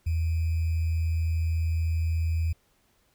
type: tone with sample-and-hold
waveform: sine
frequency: 81.7 Hz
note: E2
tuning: 15 cents flat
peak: -23 dBFS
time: 0.06-2.53 s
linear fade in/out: 10 ms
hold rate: 2450 Hz
effects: pink hiss -67 dBFS RMS until 3.14 s